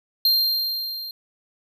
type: tone with level ramp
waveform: square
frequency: 4186 Hz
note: C8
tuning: in tune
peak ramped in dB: -15 to -32 dBFS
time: 0.25-1.11 s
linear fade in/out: 2 ms
effects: none